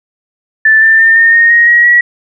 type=tone with pitch steps; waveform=sine; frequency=1760 / 1782.5 / 1805.3 / 1828.4 / 1851.8 / 1875.5 / 1899.4 / 1923.7 Hz; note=A6 / A6 / A6 / A#6 / A#6 / A#6 / A#6 / B6; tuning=0 / +22 / +44 / -34 / -12 / +10 / +32 / -46 cents; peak=-3 dBFS; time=0.65-2.01 s; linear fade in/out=5 ms; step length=170 ms; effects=none